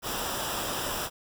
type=noise with comb filter; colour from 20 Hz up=pink; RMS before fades=-32 dBFS; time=0.02-1.1 s; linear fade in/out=50 ms; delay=0.46 ms; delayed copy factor=-0.65; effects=none